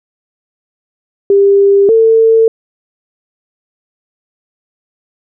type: tone pair in turn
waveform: sine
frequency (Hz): 398.1 / 449.2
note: G4 / A4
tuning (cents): +27 / +36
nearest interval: major second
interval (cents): 209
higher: second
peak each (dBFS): -4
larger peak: neither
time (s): 1.3-1.89 / 1.89-2.48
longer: neither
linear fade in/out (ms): 2
effects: none